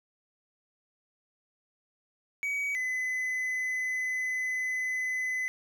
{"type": "tone pair in turn", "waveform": "triangle", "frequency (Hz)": [2266, 2019], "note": ["C#7", "B6"], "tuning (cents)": [37, 38], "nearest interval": "major second", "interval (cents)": 199, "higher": "first", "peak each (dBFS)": -27, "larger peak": "neither", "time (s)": [[2.43, 2.75], [2.75, 5.48]], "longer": "second", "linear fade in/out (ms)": 0, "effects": []}